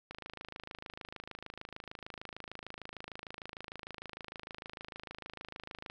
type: click train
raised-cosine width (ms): 0.3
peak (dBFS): -27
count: 155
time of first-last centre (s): 0.11-5.899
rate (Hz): 26.6
effects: none